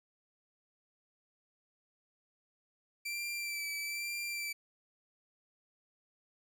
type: tone with vibrato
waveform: sawtooth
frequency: 2340 Hz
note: D7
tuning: 7 cents flat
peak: -33 dBFS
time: 3.05-4.53 s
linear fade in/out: 10 ms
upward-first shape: sine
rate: 1.1 Hz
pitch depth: 26 cents each way
effects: none